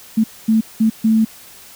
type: tone bursts at uneven times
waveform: sine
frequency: 221.2 Hz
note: A3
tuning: 9 cents sharp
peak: -10 dBFS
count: 4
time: 0.17-0.24 / 0.48-0.61 / 0.8-0.9 / 1.04-1.25 s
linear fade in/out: 10 ms
effects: white hiss -41 dBFS RMS until 1.75 s